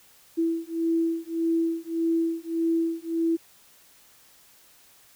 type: beating tone pair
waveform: sine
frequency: 329.6 / 331.3 Hz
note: E4 / E4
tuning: 0 / +9 cents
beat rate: 1.7 Hz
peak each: -26 dBFS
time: 0.37-3.37 s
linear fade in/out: 20 ms
effects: white hiss -56 dBFS RMS until 5.15 s